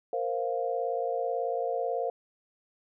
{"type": "chord", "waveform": "sine", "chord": "Bb suspended second", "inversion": "none", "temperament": "just", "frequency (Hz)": [466.2, 524.4, 699.2], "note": ["Bb4", "C5", "F5"], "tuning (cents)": [0, 4, 2], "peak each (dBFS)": -32, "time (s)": [0.13, 2.1], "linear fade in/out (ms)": 2, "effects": []}